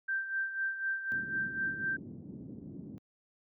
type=tone with tremolo; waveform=sine; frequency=1568 Hz; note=G6; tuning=in tune; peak=-29 dBFS; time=0.08-1.97 s; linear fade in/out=10 ms; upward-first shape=sine; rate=4 Hz; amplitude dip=65%
type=low-pass noise; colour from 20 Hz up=white; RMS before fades=-43 dBFS; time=1.12-2.98 s; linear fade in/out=0 ms; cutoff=270 Hz; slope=24 dB/octave
effects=high-pass 150 Hz 12 dB/octave